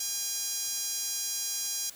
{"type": "tone with high-pass filter", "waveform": "sawtooth", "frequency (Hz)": 810, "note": "G#5", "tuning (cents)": -43, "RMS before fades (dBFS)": -33, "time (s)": [0, 1.9], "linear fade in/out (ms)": 5, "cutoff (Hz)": 5900, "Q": 2.4, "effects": ["white hiss -50 dBFS RMS until 1.95 s"]}